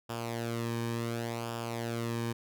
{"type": "tone with flanger", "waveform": "sawtooth", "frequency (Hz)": 116.6, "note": "A#2", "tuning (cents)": 1, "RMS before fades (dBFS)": -35, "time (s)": [0.09, 2.33], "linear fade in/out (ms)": 10, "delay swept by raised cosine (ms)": [0.48, 1.48], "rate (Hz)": 0.69, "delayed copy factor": -0.65, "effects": []}